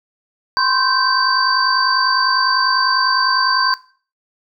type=tone cluster; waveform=sine; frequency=1024 / 1074 / 1555 / 4631 Hz; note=C6 / C6 / G6 / D8; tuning=-38 / +45 / -14 / -25 cents; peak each=-19 dBFS; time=0.57-3.74 s; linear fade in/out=0 ms; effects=noise-tail reverb RT60 0.4 s tail -17 dB re dry